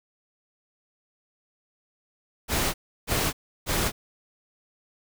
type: noise bursts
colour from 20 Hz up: pink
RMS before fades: -25 dBFS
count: 3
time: 2.48-3.92 s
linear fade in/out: 50 ms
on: 260 ms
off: 330 ms
effects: none